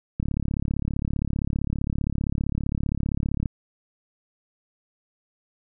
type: click train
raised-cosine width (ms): 5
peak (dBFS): -13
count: 116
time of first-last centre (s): 0.2-3.458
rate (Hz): 35.3
effects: none